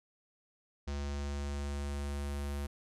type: tone with low-pass filter sweep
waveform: square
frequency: 71.2 Hz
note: C#2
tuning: 47 cents sharp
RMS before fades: -37 dBFS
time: 0.87-2.67 s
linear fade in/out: 10 ms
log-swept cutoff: 6000 to 12000 Hz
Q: 1.6
effects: none